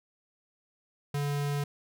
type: tone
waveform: square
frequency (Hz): 143.8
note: D3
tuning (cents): -36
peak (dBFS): -29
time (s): 1.14-1.64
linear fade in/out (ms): 5
effects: none